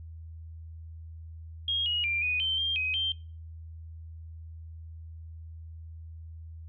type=tone with pitch steps; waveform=sine; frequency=3259 / 2889 / 2377 / 2482 / 3108 / 3192 / 2522 / 3150 Hz; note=G#7 / F#7 / D7 / D#7 / G7 / G7 / D#7 / G7; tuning=-33 / -42 / +20 / -5 / -16 / +31 / +23 / +8 cents; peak=-26 dBFS; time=1.68-3.12 s; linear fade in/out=2 ms; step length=180 ms; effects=noise-tail reverb RT60 0.4 s tail -21 dB re dry + added 81 Hz sine -41 dBFS peak until 6.68 s